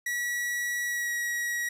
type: tone with pitch glide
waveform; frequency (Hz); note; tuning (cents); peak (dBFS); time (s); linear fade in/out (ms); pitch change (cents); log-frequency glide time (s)
45% pulse; 1932 to 1912; B6 to A#6; -39 to +43; -28; 0.06-1.69; 5; -18; 0.86-1.11
effects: none